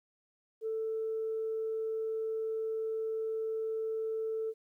sine tone, 442.9 Hz, A4, 11 cents sharp, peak -31 dBFS, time 0.61-4.54 s, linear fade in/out 50 ms, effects tanh soft clip ceiling -27 dBFS + 12-bit

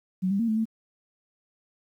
sine tone with pitch steps, 186 / 197.9 / 230.6 / 218.3 / 222.7 Hz, F#3 / G3 / A#3 / A3 / A3, +9 / +17 / -19 / -13 / +21 cents, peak -22 dBFS, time 0.22-0.655 s, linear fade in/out 20 ms, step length 87 ms, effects 10-bit

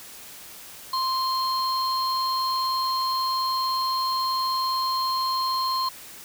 triangle tone pair together, 1046.5 / 4221 Hz, C6 / C8, 0 / +14 cents, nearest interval 2 octaves, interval 2414 cents, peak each -22 / -27 dBFS, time 0.93-5.89 s, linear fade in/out 5 ms, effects white hiss -43 dBFS RMS until 6.24 s

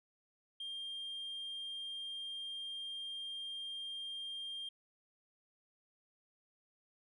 sine tone, 3200 Hz, G7, 35 cents sharp, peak -39 dBFS, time 0.6-4.69 s, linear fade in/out 5 ms, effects tanh soft clip ceiling -39 dBFS

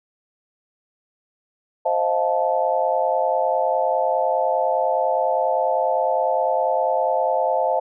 sine chord, F dominant seventh, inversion second, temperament just, 523.8 / 628.6 / 698.5 / 873.1 Hz, C5 / Eb5 / F5 / A5, +2 / +18 / 0 / -14 cents, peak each -23 dBFS, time 1.85-7.8 s, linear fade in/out 10 ms, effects none

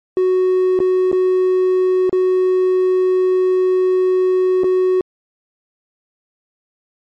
triangle tone with dropouts, 370 Hz, F#4, in tune, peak -9 dBFS, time 0.17-5.01 s, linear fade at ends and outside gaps 1 ms, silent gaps 0.791-0.802 / 1.116-1.128 / 2.095-2.128 / 4.635-4.642 s, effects tanh soft clip ceiling -5 dBFS + MP3 48 kbps

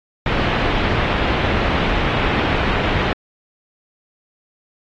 pink low-pass noise, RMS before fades -19 dBFS, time 0.26-3.13 s, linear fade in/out 2 ms, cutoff 3200 Hz, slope 24 dB/octave, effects AAC 32 kbps

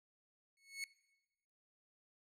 sawtooth tone with exponential growth, 2200 Hz, C#7, 14 cents flat, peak -34 dBFS, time 0.57-0.84 s, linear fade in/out 1 ms, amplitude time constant 58 ms, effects noise-tail reverb RT60 1.0 s tail -20 dB re dry + low-pass 12000 Hz 12 dB/octave

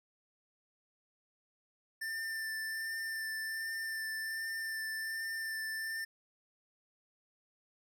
square tone with vibrato, 1783 Hz, A6, 22 cents sharp, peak -37 dBFS, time 2.01-6.05 s, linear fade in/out 10 ms, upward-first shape sine, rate 1.3 Hz, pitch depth 14 cents each way, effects none

